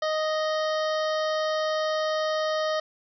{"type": "harmonic tone", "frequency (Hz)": 622.3, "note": "D#5", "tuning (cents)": 0, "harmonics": [1, 2, 3, 5, 6, 7, 8, 9], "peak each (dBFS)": [-25, -31, -35, -39, -41, -42, -43, -44], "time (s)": [0.02, 2.8], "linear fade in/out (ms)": 5, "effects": []}